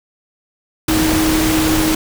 sine tone in noise, 315.3 Hz, D#4, 23 cents sharp, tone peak -14 dBFS, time 0.88-1.95 s, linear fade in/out 5 ms, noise pink, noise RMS -18 dBFS, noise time 0.88-1.95 s, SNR +1 dB, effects none

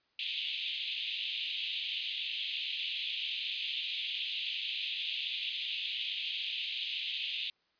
white band-pass noise, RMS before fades -37 dBFS, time 0.19-7.5 s, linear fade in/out 2 ms, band 2600 to 3700 Hz, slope 48 dB/octave, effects white hiss -74 dBFS RMS until 7.79 s + resampled to 11025 Hz

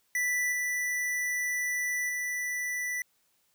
square tone with level steps, 1975.5 Hz, B6, in tune, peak -27 / -29 / -31 dBFS, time 0.15-3.02 s, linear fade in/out 2 ms, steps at 0.52 / 2.09 s, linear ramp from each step 2 ms, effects white hiss -71 dBFS RMS until 3.54 s

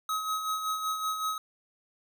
square tone with tremolo, 1273 Hz, D#6, 39 cents sharp, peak -28 dBFS, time 0.09-1.38 s, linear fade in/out 2 ms, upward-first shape sine, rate 5.3 Hz, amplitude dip 50%, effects none

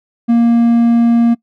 triangle tone, 234 Hz, A#3, 7 cents sharp, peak -5 dBFS, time 0.28-1.35 s, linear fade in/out 20 ms, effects noise-tail reverb RT60 0.1 s tail -22 dB re dry

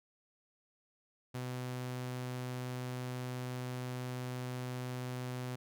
sawtooth tone, 125.9 Hz, B2, 34 cents sharp, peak -34 dBFS, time 1.34-5.56 s, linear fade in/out 10 ms, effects none

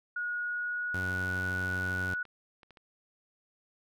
sine tone with pitch glide, 1448 to 1469.1 Hz, F#6 to F#6, -38 to -13 cents, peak -31 dBFS, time 0.16-2.23 s, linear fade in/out 5 ms, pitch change +25 cents, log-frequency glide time 0.41-1.39 s
sawtooth tone, 92.5 Hz, F#2, in tune, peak -31 dBFS, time 0.94-2.14 s, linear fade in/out 5 ms
clicks, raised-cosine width 0.3 ms, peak -38 dBFS, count 12, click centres 1.372 / 1.405 / 1.62 / 1.72 / 1.777 / 1.81 / 1.869 / 2.147 / 2.253 / 2.632 / 2.707 / 2.772 s
effects none

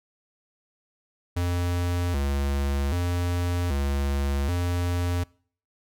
square tone with vibrato, 78.4 Hz, D#2, 14 cents sharp, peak -24 dBFS, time 1.36-5.24 s, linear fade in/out 10 ms, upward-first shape square, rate 0.64 Hz, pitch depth 200 cents each way, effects noise-tail reverb RT60 0.5 s tail -24 dB re dry

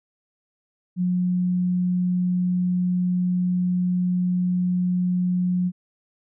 sine tone, 180.1 Hz, F#3, 46 cents flat, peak -19 dBFS, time 0.96-5.72 s, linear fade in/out 50 ms, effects none

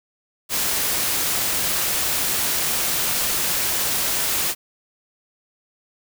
white noise, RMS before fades -22 dBFS, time 0.49-4.55 s, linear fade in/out 50 ms, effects none

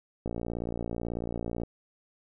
click train, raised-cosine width 2 ms, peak -20 dBFS, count 81, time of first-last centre 0.26-1.635 s, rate 58.2 Hz, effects none

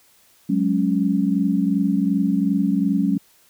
sine chord, F# suspended second, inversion none, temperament equal, 185 / 207.7 / 277.2 Hz, F#3 / G#3 / C#4, 0 / 0 / 0 cents, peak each -21 dBFS, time 0.49-3.18 s, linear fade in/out 10 ms, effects white hiss -56 dBFS RMS until 3.49 s

